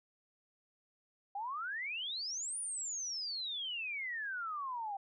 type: exponential two-way sweep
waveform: sine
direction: up then down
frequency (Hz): 774 to 9750 to 774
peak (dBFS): -37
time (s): 1.35-4.97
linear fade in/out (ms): 5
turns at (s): 2.59
effects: none